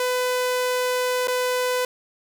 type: tone with dropouts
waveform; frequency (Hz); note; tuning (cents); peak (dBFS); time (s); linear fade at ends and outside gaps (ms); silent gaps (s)
sawtooth; 501; B4; +25; -17; 0-1.85; 2; 1.273-1.281
effects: none